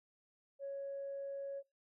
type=tone; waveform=sine; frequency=554.4 Hz; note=C#5; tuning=in tune; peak=-39 dBFS; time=0.59-1.63 s; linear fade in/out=50 ms; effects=noise-tail reverb RT60 0.2 s tail -21 dB re dry + tanh soft clip ceiling -36 dBFS